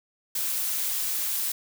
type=noise; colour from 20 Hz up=blue; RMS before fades=-28 dBFS; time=0.35-1.52 s; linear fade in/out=5 ms; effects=none